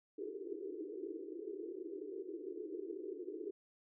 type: band-pass noise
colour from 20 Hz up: white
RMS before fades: -45 dBFS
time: 0.18-3.51 s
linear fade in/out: 10 ms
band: 310 to 440 Hz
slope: 96 dB/octave
effects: none